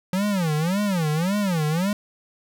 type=tone with vibrato; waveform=square; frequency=177.1 Hz; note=F3; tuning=24 cents sharp; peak=-21 dBFS; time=0.13-1.93 s; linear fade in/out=2 ms; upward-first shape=sine; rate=1.8 Hz; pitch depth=280 cents each way; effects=none